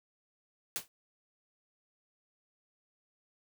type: noise with exponential decay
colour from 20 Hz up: white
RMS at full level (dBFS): -31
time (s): 0.76-0.88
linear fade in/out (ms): 0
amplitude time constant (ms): 24
effects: none